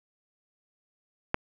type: click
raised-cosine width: 0.5 ms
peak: -9 dBFS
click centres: 1.344 s
effects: none

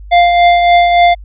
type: tone with tremolo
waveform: square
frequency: 698.5 Hz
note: F5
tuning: in tune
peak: -4 dBFS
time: 0.11-1.15 s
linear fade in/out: 20 ms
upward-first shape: triangle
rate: 3.5 Hz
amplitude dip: 45%
effects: added 50 Hz sine -28 dBFS peak until 1.24 s + resampled to 8000 Hz

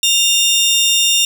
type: tone pair together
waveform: 25% pulse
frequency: 2794 / 3647 Hz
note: F7 / A#7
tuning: 0 / -39 cents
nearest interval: perfect fourth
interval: 461 cents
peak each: -10 dBFS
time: 0.03-1.25 s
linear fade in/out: 2 ms
effects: none

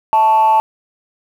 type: tone with amplitude modulation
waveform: sine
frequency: 880 Hz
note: A5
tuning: in tune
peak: -4 dBFS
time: 0.13-0.6 s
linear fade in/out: 0 ms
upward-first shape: sine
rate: 232 Hz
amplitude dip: 65%
effects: tanh soft clip ceiling -4 dBFS + 7-bit

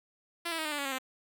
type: tone with pitch steps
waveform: 5% pulse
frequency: 340.4 / 327.7 / 315.4 / 303.6 / 292.3 / 281.3 / 270.8 / 260.7 Hz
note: F4 / E4 / D#4 / D#4 / D4 / C#4 / C#4 / C4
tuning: -44 / -10 / +24 / -42 / -8 / +26 / -40 / -6 cents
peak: -21 dBFS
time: 0.45-0.986 s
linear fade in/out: 10 ms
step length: 67 ms
effects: none

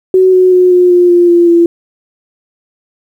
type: tone with pitch steps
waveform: sine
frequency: 373.7 / 368.8 / 363.9 / 359.1 / 354.4 / 349.7 / 345.1 / 340.5 Hz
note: F#4 / F#4 / F#4 / F4 / F4 / F4 / F4 / F4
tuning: +17 / -6 / -29 / +48 / +25 / +2 / -21 / -44 cents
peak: -3 dBFS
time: 0.14-1.66 s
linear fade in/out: 2 ms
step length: 190 ms
effects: 7-bit

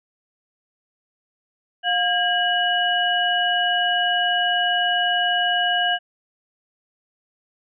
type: tone cluster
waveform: sine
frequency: 711 / 1623 / 2932 Hz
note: F5 / G#6 / F#7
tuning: +31 / -40 / -16 cents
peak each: -22 dBFS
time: 1.83-5.99 s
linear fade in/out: 50 ms
effects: none

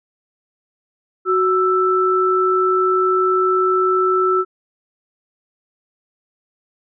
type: tone pair together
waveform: sine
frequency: 371.5 / 1323.9 Hz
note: F#4 / E6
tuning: +7 / +7 cents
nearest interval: octave + minor seventh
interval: 2200 cents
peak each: -16 dBFS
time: 1.25-4.45 s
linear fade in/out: 50 ms
effects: none

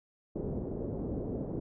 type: low-pass noise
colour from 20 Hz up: white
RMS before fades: -36 dBFS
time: 0.35-1.6 s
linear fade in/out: 10 ms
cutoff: 450 Hz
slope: 24 dB/octave
effects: none

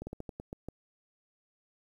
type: slowing click train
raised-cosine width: 2 ms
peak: -26 dBFS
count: 8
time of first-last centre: 0.02-0.686 s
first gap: 50 ms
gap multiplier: 1.21
effects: 10-bit

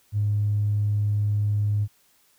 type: tone with tanh clipping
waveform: triangle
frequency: 103.83 Hz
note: G#2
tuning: in tune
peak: -20 dBFS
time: 0.12-1.88 s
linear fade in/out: 50 ms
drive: 4 dB
effects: white hiss -62 dBFS RMS until 2.38 s

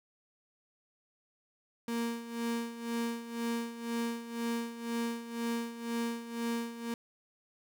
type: tone with tremolo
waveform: 35% pulse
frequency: 233.1 Hz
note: A#3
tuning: in tune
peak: -29 dBFS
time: 1.88-6.94 s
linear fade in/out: 2 ms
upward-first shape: sine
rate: 2 Hz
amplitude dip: 75%
effects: none

